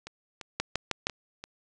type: two click trains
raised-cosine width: 0.2 ms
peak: -10 / -22 dBFS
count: 4 / 5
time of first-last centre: 0.6-1.069 / 0.07-1.44 s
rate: 6.39 / 2.92 Hz
effects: resampled to 22050 Hz + 7-bit